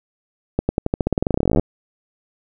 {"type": "accelerating click train", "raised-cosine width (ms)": 2, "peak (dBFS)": -4, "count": 26, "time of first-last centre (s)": [0.59, 1.596], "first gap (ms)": 100, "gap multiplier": 0.91, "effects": []}